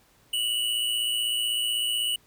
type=tone pair together; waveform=square; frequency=2836 / 2952 Hz; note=F7 / F#7; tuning=+26 / -5 cents; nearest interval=minor second; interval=69 cents; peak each=-32 / -26 dBFS; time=0.33-2.16 s; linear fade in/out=5 ms; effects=pink hiss -61 dBFS RMS until 2.26 s